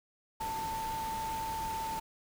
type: tone in noise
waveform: sine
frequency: 890 Hz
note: A5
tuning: 20 cents sharp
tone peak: -34 dBFS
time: 0.4-2 s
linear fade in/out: 10 ms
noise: pink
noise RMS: -43 dBFS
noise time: 0.4-2 s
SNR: +6 dB
effects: none